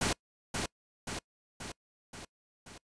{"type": "noise with echo", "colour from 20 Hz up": "pink", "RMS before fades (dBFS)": -30, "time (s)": [0.01, 0.13], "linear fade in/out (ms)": 5, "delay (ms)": 530, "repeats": 5, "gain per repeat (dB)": -4, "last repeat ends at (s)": 2.78, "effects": ["noise-tail reverb RT60 0.1 s tail -25 dB re dry", "resampled to 22050 Hz"]}